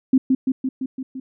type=tone with echo; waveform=sine; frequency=261.6 Hz; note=C4; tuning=in tune; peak=-10 dBFS; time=0.13-0.18 s; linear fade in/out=5 ms; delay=170 ms; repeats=6; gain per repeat=-3 dB; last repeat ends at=1.2 s; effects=none